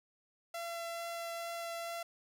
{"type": "tone with vibrato", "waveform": "sawtooth", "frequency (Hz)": 677, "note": "E5", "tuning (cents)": 46, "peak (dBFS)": -35, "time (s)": [0.54, 2.03], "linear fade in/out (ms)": 5, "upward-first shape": "triangle", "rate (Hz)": 2.3, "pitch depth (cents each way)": 8, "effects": []}